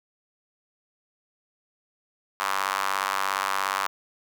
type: tone with high-pass filter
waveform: square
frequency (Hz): 48.52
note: G1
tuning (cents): -17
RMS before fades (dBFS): -27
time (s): 2.4-3.87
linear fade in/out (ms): 0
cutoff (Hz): 1100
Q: 3
effects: none